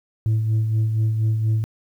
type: tone with tremolo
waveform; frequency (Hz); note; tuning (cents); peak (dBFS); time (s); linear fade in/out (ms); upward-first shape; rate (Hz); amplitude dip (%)
sine; 110; A2; 0; -13; 0.26-1.64; 0; sine; 4.2; 50
effects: tanh soft clip ceiling -15 dBFS + 9-bit